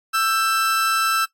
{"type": "tone pair together", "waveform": "40% pulse", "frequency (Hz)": [1326.9, 1578], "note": ["E6", "G6"], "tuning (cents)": [11, 11], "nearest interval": "minor third", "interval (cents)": 300, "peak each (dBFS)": [-17, -25], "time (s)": [0.13, 1.26], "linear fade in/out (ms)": 20, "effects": ["noise-tail reverb RT60 0.1 s tail -17 dB re dry", "AAC 64 kbps"]}